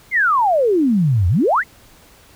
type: exponential two-way sweep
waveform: sine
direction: down then up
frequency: 2200 to 82.41 to 2200 Hz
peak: -12 dBFS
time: 0.11-1.64 s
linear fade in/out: 50 ms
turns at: 1.28 s
effects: pink hiss -48 dBFS RMS until 2.35 s